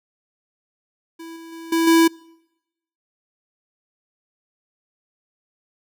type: tone with level steps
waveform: square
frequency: 329.6 Hz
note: E4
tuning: in tune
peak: -35 / -38 / -35 / -17 / -12 dBFS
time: 1.19-2.08 s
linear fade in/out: 10 ms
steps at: 1.36 / 1.52 / 1.72 / 1.87 s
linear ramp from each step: 5 ms
effects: noise-tail reverb RT60 0.9 s tail -26 dB re dry